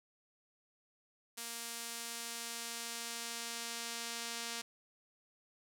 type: tone with band-pass filter sweep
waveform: sawtooth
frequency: 233.1 Hz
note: A#3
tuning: in tune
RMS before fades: -43 dBFS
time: 1.37-4.62 s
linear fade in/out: 10 ms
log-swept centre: 9500 to 6000 Hz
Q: 0.73
effects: none